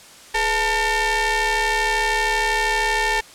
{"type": "ring-modulated tone", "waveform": "sawtooth", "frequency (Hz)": 458.8, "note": "A#4", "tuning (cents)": -28, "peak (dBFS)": -11, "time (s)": [0.34, 3.21], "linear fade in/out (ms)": 10, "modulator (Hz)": 1340, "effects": ["white hiss -44 dBFS RMS until 3.34 s", "low-pass 9000 Hz 12 dB/octave"]}